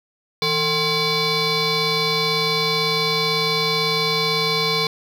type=tone with frequency modulation; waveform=sine; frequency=2278 Hz; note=C#7; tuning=47 cents sharp; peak=-15 dBFS; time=0.42-4.87 s; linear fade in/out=2 ms; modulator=610 Hz; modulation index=4; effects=tanh soft clip ceiling -16 dBFS + 7-bit